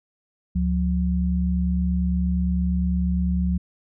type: tone pair together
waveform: sine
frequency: 71.45 / 180.2 Hz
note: D2 / F#3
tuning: -47 / -45 cents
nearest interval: octave + major third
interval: 1602 cents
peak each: -22 dBFS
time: 0.55-3.58 s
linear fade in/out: 10 ms
effects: none